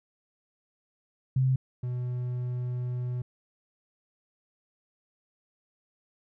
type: tone pair in turn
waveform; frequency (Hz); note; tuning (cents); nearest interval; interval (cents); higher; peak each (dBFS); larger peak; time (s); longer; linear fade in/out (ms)
sine / triangle; 130.81 / 123.9; C3 / B2; 0 / +6; minor second; 94; first; -21 / -27; first; 1.36-1.56 / 1.83-3.22; second; 5
effects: none